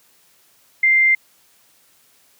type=tone; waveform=sine; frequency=2093 Hz; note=C7; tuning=in tune; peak=-11 dBFS; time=0.83-1.15 s; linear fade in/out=5 ms; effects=white hiss -56 dBFS RMS until 2.39 s + high-pass 80 Hz 12 dB/octave